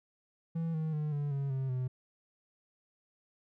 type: tone with pitch steps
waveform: triangle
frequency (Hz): 164.81 / 157.91 / 151.31 / 144.97 / 138.91 / 133.1 / 127.53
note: E3 / D#3 / D#3 / D3 / C#3 / C3 / C3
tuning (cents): 0 / +26 / -48 / -22 / +4 / +30 / -44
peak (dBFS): -29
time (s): 0.55-1.88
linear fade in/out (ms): 10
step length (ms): 190
effects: none